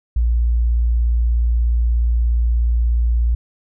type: tone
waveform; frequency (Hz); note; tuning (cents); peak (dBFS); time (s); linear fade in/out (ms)
sine; 58.4; A#1; +4; -13; 0.16-3.35; 5
effects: none